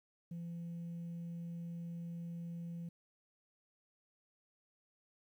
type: tone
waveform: sine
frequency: 169.9 Hz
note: F3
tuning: 47 cents flat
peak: -39 dBFS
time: 0.31-2.89 s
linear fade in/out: 5 ms
effects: tanh soft clip ceiling -40 dBFS + 12-bit